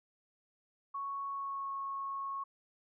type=tone with pitch glide; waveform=sine; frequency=1108.7 to 1097.9 Hz; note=C#6 to C#6; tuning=0 to -17 cents; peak=-36 dBFS; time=0.94-2.44 s; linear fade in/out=10 ms; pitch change=-17 cents; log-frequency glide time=1.29-1.7 s; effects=none